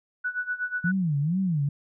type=tone with tremolo; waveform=sine; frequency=1480 Hz; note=F#6; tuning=in tune; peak=-24 dBFS; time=0.24-0.92 s; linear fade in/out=10 ms; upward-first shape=sine; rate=8.2 Hz; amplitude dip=85%
type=tone with vibrato; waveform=sine; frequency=164.81 Hz; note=E3; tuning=in tune; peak=-22 dBFS; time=0.84-1.69 s; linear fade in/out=5 ms; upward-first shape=sine; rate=2.2 Hz; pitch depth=270 cents each way
effects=none